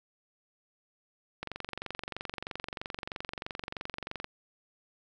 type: click train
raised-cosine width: 0.3 ms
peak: -20 dBFS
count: 66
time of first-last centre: 1.43-4.244 s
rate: 23.1 Hz
effects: none